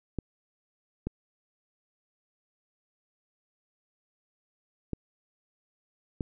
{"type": "clicks", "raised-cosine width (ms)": 3, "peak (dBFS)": -18, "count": 4, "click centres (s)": [0.187, 1.07, 4.933, 6.208], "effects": []}